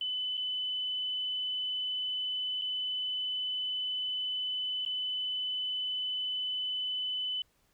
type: tone with dropouts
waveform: sine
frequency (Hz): 3009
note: F#7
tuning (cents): +28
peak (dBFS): -31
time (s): 0.01-7.42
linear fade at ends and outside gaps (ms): 2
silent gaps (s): 0.371-0.376 / 2.614-2.619 / 4.851-4.861
effects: pink hiss -71 dBFS RMS until 7.73 s